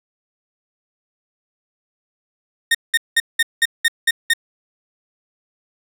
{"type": "tone bursts", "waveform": "30% pulse", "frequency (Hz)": 1838, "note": "A#6", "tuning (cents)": -25, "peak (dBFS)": -9, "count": 8, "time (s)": [2.71, 4.336], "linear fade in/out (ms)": 5, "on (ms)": 37, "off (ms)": 190, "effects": ["resampled to 32000 Hz", "8-bit"]}